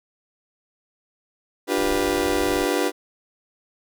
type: chord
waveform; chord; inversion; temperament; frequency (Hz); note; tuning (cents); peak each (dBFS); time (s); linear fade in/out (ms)
35% pulse; G dominant seventh; second; just; 294 / 352.8 / 392 / 490; D4 / F4 / G4 / B4; +2 / +18 / 0 / -14; -24; 1.67-2.92; 50
type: noise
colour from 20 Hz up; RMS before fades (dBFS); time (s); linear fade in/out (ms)
brown; -36; 1.77-2.66; 20
effects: none